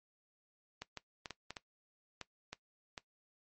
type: clicks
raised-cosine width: 0.2 ms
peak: -25 dBFS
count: 9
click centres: 0.82 / 0.973 / 1.258 / 1.307 / 1.506 / 1.568 / 2.213 / 2.53 / 2.978 s
effects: noise-tail reverb RT60 0.1 s tail -18 dB re dry + MP3 32 kbps